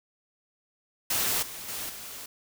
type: noise with level steps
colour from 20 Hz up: white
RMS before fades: -27 / -40 / -35 / -41 dBFS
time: 1.1-2.26 s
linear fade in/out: 5 ms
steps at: 1.42 / 1.68 / 1.89 s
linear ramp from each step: 10 ms
effects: none